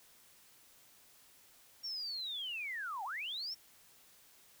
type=linear two-way sweep; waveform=sine; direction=down then up; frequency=5588 to 740 to 5588 Hz; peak=-38 dBFS; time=1.83-3.55 s; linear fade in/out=20 ms; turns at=3.04 s; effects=white hiss -63 dBFS RMS until 4.6 s